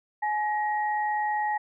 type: tone pair together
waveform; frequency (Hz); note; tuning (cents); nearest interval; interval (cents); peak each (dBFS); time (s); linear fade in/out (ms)
sine; 845.3 / 1890; G#5 / A#6; +30 / +23; octave + major second; 1393; -25 / -32; 0.22-1.58; 10
effects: none